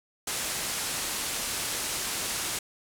white low-pass noise, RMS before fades -32 dBFS, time 0.27-2.59 s, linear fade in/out 5 ms, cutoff 11000 Hz, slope 24 dB/octave, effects none

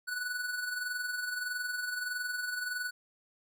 square tone with amplitude modulation, 1480 Hz, F#6, in tune, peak -32 dBFS, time 0.07-2.91 s, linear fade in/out 20 ms, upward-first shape sine, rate 21.6 Hz, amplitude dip 50%, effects none

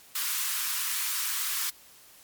white high-pass noise, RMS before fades -30 dBFS, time 0.15-1.7 s, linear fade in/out 5 ms, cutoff 1000 Hz, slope 48 dB/octave, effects white hiss -54 dBFS RMS until 2.23 s + MP3 96 kbps

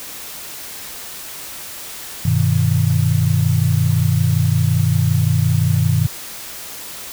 sine chord, G augmented, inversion none, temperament equal, 98 / 123.47 / 155.56 Hz, G2 / B2 / D#3, 0 / 0 / 0 cents, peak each -17 dBFS, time 2.25-6.07 s, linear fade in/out 5 ms, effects white hiss -32 dBFS RMS until 7.12 s

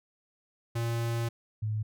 square / sine tone pair in turn, 116.54 / 107.6 Hz, A#2 / A2, 0 / -38 cents, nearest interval minor second, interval 138 cents, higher first, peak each -29 / -28 dBFS, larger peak second, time 0.75-1.29 / 1.62-1.83 s, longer first, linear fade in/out 10 ms, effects none

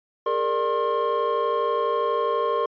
triangle tone cluster, 411.4 / 463.6 / 592 / 1069 Hz, G#4 / A#4 / D5 / C6, -16 / -10 / +14 / +37 cents, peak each -27 / -23 / -27 / -23 dBFS, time 0.26-2.66 s, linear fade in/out 5 ms, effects resampled to 11025 Hz

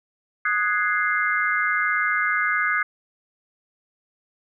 sine chord, Ab dominant seventh, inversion second, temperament equal, 1244.5 / 1480 / 1661.2 / 2093 Hz, Eb6 / Gb6 / Ab6 / C7, 0 / 0 / 0 / 0 cents, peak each -25 dBFS, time 0.45-2.83 s, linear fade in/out 5 ms, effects none

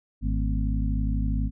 harmonic tone with a mistuned harmonic, 52.2 Hz, G#1, 10 cents sharp, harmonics 1 / 2 / 3 / 4 / 5, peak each -24 / -31 / -33 / -33 / -34 dBFS, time 0.21-1.51 s, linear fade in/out 50 ms, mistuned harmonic 4, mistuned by +120 cents, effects none

